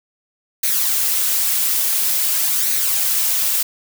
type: noise with flanger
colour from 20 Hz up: blue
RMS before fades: -18 dBFS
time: 0.63-3.63 s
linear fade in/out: 5 ms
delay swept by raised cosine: 0.47 to 5.77 ms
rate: 0.48 Hz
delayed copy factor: +0.5
effects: none